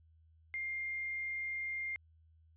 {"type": "tone with quantisation", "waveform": "sine", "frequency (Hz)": 2112, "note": "C7", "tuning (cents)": 16, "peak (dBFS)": -36, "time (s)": [0.54, 1.96], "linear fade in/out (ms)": 0, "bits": 11, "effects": ["added 80 Hz sine -62 dBFS peak until 2.56 s", "resampled to 8000 Hz"]}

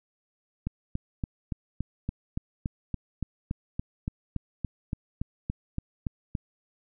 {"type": "click train", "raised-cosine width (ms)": 5, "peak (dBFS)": -17, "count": 21, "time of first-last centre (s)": [0.67, 6.352], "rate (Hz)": 3.52, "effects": []}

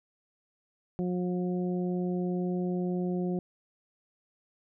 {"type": "harmonic tone", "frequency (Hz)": 179.8, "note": "F#3", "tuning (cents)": -49, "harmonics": [1, 2, 3, 4], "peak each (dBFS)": [-29, -33, -42, -44], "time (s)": [0.99, 3.39], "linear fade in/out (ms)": 0, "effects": []}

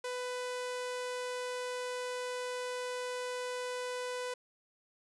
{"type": "tone", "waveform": "sawtooth", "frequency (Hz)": 498.2, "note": "B4", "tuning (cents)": 15, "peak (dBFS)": -32, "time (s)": [0.04, 4.34], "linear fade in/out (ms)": 5, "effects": ["resampled to 24000 Hz"]}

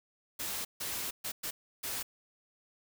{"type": "noise bursts at uneven times", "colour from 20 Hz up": "white", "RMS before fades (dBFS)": -37, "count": 5, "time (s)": [[0.39, 0.65], [0.8, 1.11], [1.24, 1.32], [1.43, 1.51], [1.83, 2.03]], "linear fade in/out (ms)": 10, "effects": []}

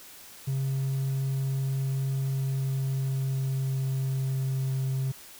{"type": "tone with pitch glide", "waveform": "triangle", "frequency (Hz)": [134.7, 132.69], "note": ["C#3", "C3"], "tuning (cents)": [-49, 25], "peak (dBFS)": -23, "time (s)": [0.47, 5.12], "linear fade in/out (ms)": 10, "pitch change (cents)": -26, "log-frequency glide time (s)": [2.23, 4.72], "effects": ["tanh soft clip ceiling -19 dBFS", "white hiss -48 dBFS RMS until 5.39 s"]}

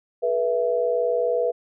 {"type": "tone cluster", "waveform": "sine", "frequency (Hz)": [426.1, 486.1, 664], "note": ["G#4", "B4", "E5"], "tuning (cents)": [44, -28, 12], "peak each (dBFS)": [-29, -21, -25], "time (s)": [0.22, 1.52], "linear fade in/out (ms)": 20, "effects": []}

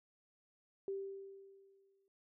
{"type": "tone with exponential decay", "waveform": "sine", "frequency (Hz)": 391.3, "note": "G4", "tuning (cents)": -3, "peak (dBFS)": -36, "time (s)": [0.88, 2.08], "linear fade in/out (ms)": 1, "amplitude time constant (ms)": 260, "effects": []}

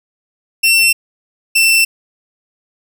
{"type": "tone pair in turn", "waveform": "sawtooth", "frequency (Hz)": [2701, 2682], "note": ["E7", "E7"], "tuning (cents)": [42, 29], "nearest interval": "unison", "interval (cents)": 13, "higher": "first", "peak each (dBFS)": -5, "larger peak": "neither", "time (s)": [[0.63, 0.93], [1.55, 1.85]], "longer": "neither", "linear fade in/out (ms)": 10, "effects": []}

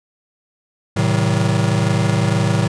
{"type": "chord", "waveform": "square", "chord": "A diminished seventh", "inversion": "none", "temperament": "just", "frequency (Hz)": [110, 132, 158.4, 190.08], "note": ["A2", "C3", "Eb3", "Gb3"], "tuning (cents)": [0, 16, 31, 47], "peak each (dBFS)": [-19, -22, -21, -22], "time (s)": [0.96, 2.68], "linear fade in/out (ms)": 10, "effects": ["resampled to 22050 Hz"]}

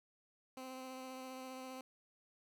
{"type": "tone with vibrato", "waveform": "15% pulse", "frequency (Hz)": 259.5, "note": "C4", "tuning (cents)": -14, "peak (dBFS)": -40, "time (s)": [0.57, 1.81], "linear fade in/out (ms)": 2, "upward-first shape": "sine", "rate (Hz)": 15, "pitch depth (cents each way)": 14, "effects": []}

